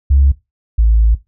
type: tone pair in turn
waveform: sine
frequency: 68.9 / 54.97 Hz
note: C#2 / A1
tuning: -10 / -1 cents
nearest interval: major third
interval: 391 cents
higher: first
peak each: -6 / -6 dBFS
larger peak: neither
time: 0.1-0.32 / 0.78-1.15 s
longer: second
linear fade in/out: 10 ms
effects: noise-tail reverb RT60 0.2 s tail -17 dB re dry + tanh soft clip ceiling -2 dBFS